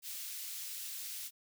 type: high-pass noise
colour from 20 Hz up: white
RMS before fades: -43 dBFS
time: 0.02-1.31 s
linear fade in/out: 50 ms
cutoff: 2700 Hz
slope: 12 dB/octave
effects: none